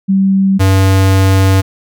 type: tone pair in turn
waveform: sine / square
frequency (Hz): 193.3 / 95.9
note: G3 / G2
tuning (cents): -24 / -37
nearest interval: octave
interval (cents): 1213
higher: first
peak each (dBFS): -7 / -7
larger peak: neither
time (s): 0.08-0.59 / 0.59-1.62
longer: second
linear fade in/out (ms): 20
effects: none